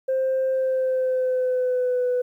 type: tone with pitch glide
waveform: sine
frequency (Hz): 525 to 496.7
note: C5 to B4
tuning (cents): +6 to +10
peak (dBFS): -18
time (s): 0.08-2.22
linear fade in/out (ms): 10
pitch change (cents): -96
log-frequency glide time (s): 0.53-2.06
effects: tanh soft clip ceiling -17 dBFS + 10-bit